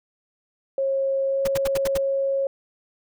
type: tone with pitch glide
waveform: sine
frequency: 542 to 546.1 Hz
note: C#5 to C#5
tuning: -39 to -26 cents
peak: -20 dBFS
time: 0.78-2.47 s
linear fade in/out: 2 ms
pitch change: +13 cents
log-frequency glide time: 1.26-1.44 s
type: noise bursts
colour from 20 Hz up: pink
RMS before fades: -29 dBFS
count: 6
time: 1.45-1.977 s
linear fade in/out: 5 ms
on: 27 ms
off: 73 ms
effects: none